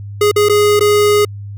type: tone with dropouts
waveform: square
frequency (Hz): 415.3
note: G#4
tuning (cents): 0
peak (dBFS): -9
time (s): 0.21-1.25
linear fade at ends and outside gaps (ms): 5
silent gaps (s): 0.315-0.361 / 0.487-0.495 / 0.795-0.807
effects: added 101 Hz sine -25 dBFS peak until 1.57 s